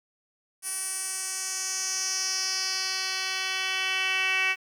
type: tone with band-pass filter sweep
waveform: 10% pulse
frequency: 378.4 Hz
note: F#4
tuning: 39 cents sharp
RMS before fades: -29 dBFS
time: 0.62-4.56 s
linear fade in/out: 50 ms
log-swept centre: 9900 to 2500 Hz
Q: 3.3
effects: 9-bit